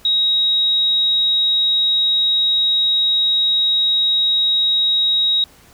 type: tone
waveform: sine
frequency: 3800 Hz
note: A#7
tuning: 33 cents sharp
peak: -13 dBFS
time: 0.05-5.44 s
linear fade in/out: 2 ms
effects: pink hiss -48 dBFS RMS until 5.73 s